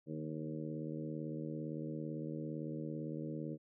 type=harmonic tone with a mistuned harmonic; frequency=77.78 Hz; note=D#2; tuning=in tune; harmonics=2 / 3 / 4 / 5 / 6 / 7; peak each=-43 / -46 / -44 / -51 / -49 / -51 dBFS; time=0.06-3.58 s; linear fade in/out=50 ms; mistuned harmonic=2; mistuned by=-40 cents; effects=none